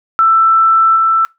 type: tone with level steps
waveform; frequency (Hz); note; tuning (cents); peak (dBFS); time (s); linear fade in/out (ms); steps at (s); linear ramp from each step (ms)
sine; 1329; E6; +14; -6 / -8; 0.19-1.25; 0; 0.96; 2
effects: noise-tail reverb RT60 0.2 s tail -24 dB re dry